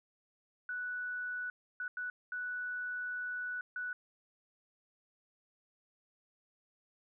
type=tone bursts at uneven times; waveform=sine; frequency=1480 Hz; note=F#6; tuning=in tune; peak=-36 dBFS; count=5; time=0.69-1.5 / 1.8-1.88 / 1.97-2.1 / 2.32-3.61 / 3.76-3.93 s; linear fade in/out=2 ms; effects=none